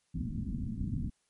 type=low-pass noise; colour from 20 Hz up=white; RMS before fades=-35 dBFS; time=0.14-1.1 s; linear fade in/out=10 ms; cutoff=250 Hz; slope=48 dB/octave; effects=white hiss -75 dBFS RMS until 1.29 s + MP3 48 kbps